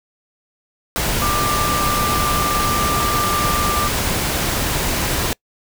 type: tone in noise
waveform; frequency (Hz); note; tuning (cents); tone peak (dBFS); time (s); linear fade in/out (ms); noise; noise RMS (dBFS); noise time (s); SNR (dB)
sine; 1186; D6; +17; -19; 1.22-3.88; 0; pink; -20; 0.96-5.33; -2
effects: noise-tail reverb RT60 0.1 s tail -26 dB re dry